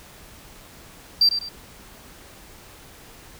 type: tone with echo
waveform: sine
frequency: 4700 Hz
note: D8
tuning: 1 cent sharp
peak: -11 dBFS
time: 1.21-1.29 s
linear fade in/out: 5 ms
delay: 100 ms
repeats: 2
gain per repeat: -10 dB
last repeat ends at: 1.49 s
effects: tanh soft clip ceiling -10 dBFS + pink hiss -46 dBFS RMS until 3.39 s